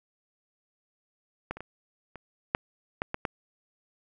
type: clicks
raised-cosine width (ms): 0.5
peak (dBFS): -17 / -27 / -23 / -27 / -8 / -13 / -15 / -13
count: 8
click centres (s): 1.51 / 1.57 / 1.606 / 2.157 / 2.549 / 3.019 / 3.144 / 3.252
effects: none